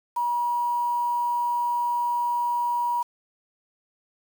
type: tone with quantisation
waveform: sine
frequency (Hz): 960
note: B5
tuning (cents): -49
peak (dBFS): -22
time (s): 0.16-3.03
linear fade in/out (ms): 10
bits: 7
effects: none